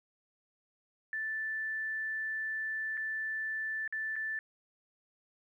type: tone with dropouts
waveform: sine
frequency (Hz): 1760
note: A6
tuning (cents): 0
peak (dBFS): -33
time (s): 1.13-4.39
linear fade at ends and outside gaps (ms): 1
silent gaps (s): 2.971-2.975 / 3.877-3.925 / 4.157-4.163
effects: 12-bit